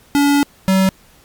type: tone pair in turn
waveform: square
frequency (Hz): 285.2 / 190.35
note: C#4 / F#3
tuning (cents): +49 / +49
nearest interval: perfect fifth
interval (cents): 700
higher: first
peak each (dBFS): -11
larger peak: neither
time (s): 0.15-0.43 / 0.68-0.89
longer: first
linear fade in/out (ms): 0
effects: pink hiss -49 dBFS RMS until 1.24 s + MP3 96 kbps